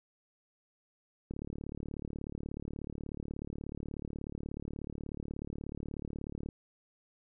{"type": "click train", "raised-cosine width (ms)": 3, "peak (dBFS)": -27, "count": 190, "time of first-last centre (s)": [1.31, 6.488], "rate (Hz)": 36.5, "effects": []}